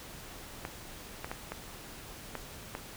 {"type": "clicks", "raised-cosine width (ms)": 0.5, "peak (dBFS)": -21, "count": 6, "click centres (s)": [0.651, 1.245, 1.315, 1.52, 2.353, 2.751], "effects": ["pink hiss -47 dBFS RMS until 2.96 s"]}